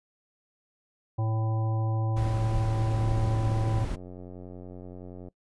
harmonic tone, 110.8 Hz, A2, 13 cents sharp, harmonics 1 / 3 / 5 / 7 / 9, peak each -25 / -39 / -40 / -39 / -44 dBFS, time 1.18-3.85 s, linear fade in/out 10 ms
brown noise, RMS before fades -32 dBFS, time 2.16-3.96 s, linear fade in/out 10 ms
click train, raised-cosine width 2 ms, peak -30 dBFS, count 217, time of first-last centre 2.9-5.284 s, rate 90.6 Hz
effects noise-tail reverb RT60 0.1 s tail -21 dB re dry + resampled to 24000 Hz

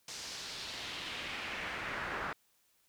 brown noise with band-pass filter sweep, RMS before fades -41 dBFS, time 0.08-2.33 s, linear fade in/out 2 ms, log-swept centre 6000 to 1400 Hz, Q 1.8, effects white hiss -72 dBFS RMS until 2.88 s

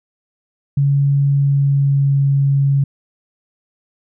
sine tone with pitch glide, 140.4 to 138.95 Hz, C#3 to C#3, +22 to +4 cents, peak -11 dBFS, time 0.77-2.84 s, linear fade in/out 5 ms, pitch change -18 cents, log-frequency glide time 1.28-2.21 s, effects none

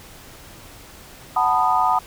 sine chord, B dominant seventh, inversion second, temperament just, 740.8 / 889 / 987.8 / 1234.7 Hz, F#5 / A5 / B5 / D#6, +2 / +18 / 0 / -14 cents, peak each -21 dBFS, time 1.36-1.99 s, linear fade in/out 5 ms, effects pink hiss -43 dBFS RMS until 2.06 s

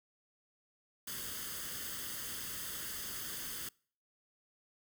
white noise with comb filter, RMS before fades -42 dBFS, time 1.07-3.69 s, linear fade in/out 5 ms, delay 0.62 ms, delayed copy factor +0.65, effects noise-tail reverb RT60 0.5 s tail -26 dB re dry

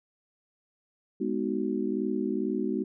sine chord, G# minor seventh, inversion none, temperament just, 207.7 / 249.2 / 311.5 / 373.8 Hz, G#3 / B3 / D#4 / F#4, 0 / +16 / +2 / +18 cents, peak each -32 dBFS, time 1.2-2.84 s, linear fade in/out 10 ms, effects none

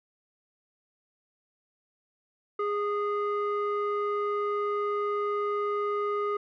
square tone with low-pass filter, 412 Hz, G#4, 14 cents flat, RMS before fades -29 dBFS, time 2.59-6.37 s, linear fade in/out 5 ms, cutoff 1400 Hz, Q 2.6, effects none

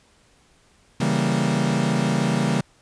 40% pulse chord, C# diminished seventh, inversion none, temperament equal, 138.59 / 164.81 / 196 / 233.1 Hz, C#3 / E3 / G3 / Bb3, 0 / 0 / 0 / 0 cents, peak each -24 dBFS, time 1-2.61 s, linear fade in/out 5 ms, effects pink hiss -58 dBFS RMS until 2.81 s + resampled to 22050 Hz

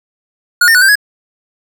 square tone with pitch steps, 1442 / 1817 / 1478 / 1569 / 1673 Hz, F#6 / A#6 / F#6 / G6 / G#6, -45 / -45 / -2 / +1 / +12 cents, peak -6 dBFS, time 0.61-0.955 s, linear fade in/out 5 ms, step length 69 ms, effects none

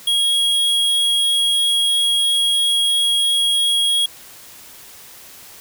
square tone, 3299 Hz, G#7, 12 cents flat, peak -15 dBFS, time 0.07-4.06 s, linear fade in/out 5 ms, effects white hiss -41 dBFS RMS until 5.6 s

